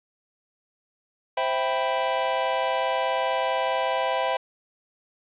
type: chord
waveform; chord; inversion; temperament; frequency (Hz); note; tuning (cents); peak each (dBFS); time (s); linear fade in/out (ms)
square; C major seventh; none; equal; 523.3 / 659.3 / 784 / 987.8; C5 / E5 / G5 / B5; 0 / 0 / 0 / 0; -29; 1.37-4.37; 5
effects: resampled to 8000 Hz + 8-bit